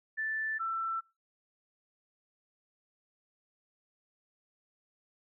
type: tone pair in turn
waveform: sine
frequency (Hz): 1760 / 1336.4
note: A6 / E6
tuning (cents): 0 / +23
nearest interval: perfect fourth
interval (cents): 477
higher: first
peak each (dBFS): -31 / -31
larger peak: neither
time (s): 0.17-0.59 / 0.59-1.01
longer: neither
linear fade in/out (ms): 20
effects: noise-tail reverb RT60 0.3 s tail -26 dB re dry